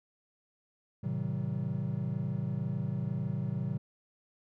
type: chord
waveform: triangle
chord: A diminished seventh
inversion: none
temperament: just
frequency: 110 / 132 / 158.4 / 190.08 Hz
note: A2 / C3 / Eb3 / Gb3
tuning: 0 / +16 / +31 / +47 cents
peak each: -36 / -33 / -35 / -35 dBFS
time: 1.03-3.78 s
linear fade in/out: 10 ms
effects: none